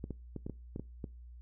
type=clicks; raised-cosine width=3 ms; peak=-26 dBFS; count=8; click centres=0.041 / 0.107 / 0.363 / 0.465 / 0.497 / 0.761 / 0.796 / 1.042 s; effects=noise-tail reverb RT60 0.3 s tail -23 dB re dry + added 60 Hz sine -48 dBFS peak until 1.41 s